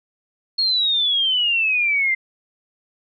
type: exponential sweep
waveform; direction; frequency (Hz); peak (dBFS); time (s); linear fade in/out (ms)
sine; down; 4323 to 2068; -16; 0.58-2.15; 10
effects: none